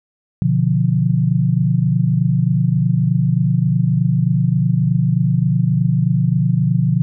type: chord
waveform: sine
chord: B diminished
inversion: none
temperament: equal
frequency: 123.47 / 146.83 / 174.61 Hz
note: B2 / D3 / F3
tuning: 0 / 0 / 0 cents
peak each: -17 dBFS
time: 0.42-7.02 s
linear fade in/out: 0 ms
effects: none